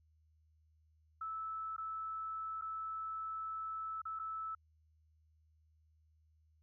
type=tone with dropouts; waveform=sine; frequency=1310 Hz; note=E6; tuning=11 cents flat; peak=-39 dBFS; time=1.21-4.55 s; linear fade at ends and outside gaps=5 ms; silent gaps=1.765-1.78 / 2.613-2.62 / 4.018-4.053 / 4.191-4.196 s; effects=added 78 Hz sine -68 dBFS peak until 6.62 s